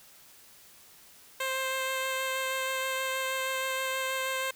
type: tone with vibrato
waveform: 10% pulse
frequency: 526 Hz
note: C5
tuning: 9 cents sharp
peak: -21 dBFS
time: 1.4-4.51 s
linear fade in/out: 5 ms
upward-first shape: sine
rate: 6.3 Hz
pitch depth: 9 cents each way
effects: white hiss -55 dBFS RMS until 4.55 s